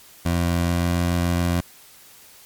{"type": "tone with pitch glide", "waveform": "20% pulse", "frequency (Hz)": [86.1, 87.05], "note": ["F2", "F2"], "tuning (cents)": [-24, -5], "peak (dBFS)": -14, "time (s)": [0.25, 1.61], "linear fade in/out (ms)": 10, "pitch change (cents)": 19, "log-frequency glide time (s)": [0.58, 0.88], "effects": ["white hiss -48 dBFS RMS until 2.45 s", "MP3 96 kbps"]}